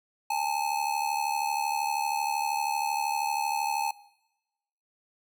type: ring-modulated tone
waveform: square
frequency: 855 Hz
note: A5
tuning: 50 cents flat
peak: -24 dBFS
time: 0.3-3.91 s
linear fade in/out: 5 ms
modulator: 36.4 Hz
effects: noise-tail reverb RT60 1.0 s tail -21 dB re dry